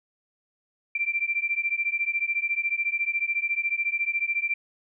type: beating tone pair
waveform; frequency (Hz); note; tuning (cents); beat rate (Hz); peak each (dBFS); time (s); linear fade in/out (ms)
sine; 2349 / 2363; D7 / D7; 0 / +10; 14; -27; 0.95-4.54; 5
effects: none